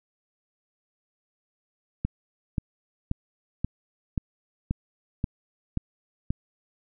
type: click train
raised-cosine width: 5 ms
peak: -13 dBFS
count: 9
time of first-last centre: 2.05-6.305 s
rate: 1.88 Hz
effects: none